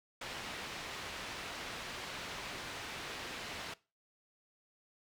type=low-pass noise; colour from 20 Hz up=white; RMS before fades=-44 dBFS; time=0.21-3.74 s; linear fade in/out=5 ms; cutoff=3300 Hz; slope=12 dB/octave; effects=noise-tail reverb RT60 0.3 s tail -20 dB re dry